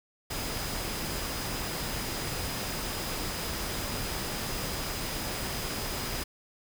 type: tone in noise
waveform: sine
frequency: 4978 Hz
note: D#8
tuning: in tune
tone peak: -43 dBFS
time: 0.3-6.24 s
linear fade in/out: 10 ms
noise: pink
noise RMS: -34 dBFS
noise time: 0.3-6.24 s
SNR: -12 dB
effects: none